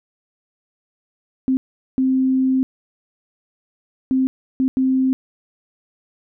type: tone bursts at uneven times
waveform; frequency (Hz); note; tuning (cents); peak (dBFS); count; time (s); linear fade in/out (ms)
sine; 261.6; C4; 0; -14; 5; 1.48-1.57 / 1.98-2.63 / 4.11-4.27 / 4.6-4.68 / 4.77-5.13; 0
effects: none